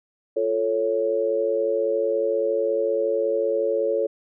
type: chord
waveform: sine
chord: F augmented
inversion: none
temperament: equal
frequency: 349.2 / 440 / 554.4 Hz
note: F4 / A4 / C#5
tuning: 0 / 0 / 0 cents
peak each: -29 / -23 / -23 dBFS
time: 0.36-4.07 s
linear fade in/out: 10 ms
effects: none